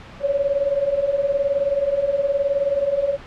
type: beating tone pair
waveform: sine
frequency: 547 / 566 Hz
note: C#5 / C#5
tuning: -23 / +36 cents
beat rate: 19 Hz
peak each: -23 / -19 dBFS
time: 0.2-3.18 s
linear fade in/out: 50 ms
effects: pink hiss -40 dBFS RMS until 3.26 s + low-pass 3000 Hz 12 dB/octave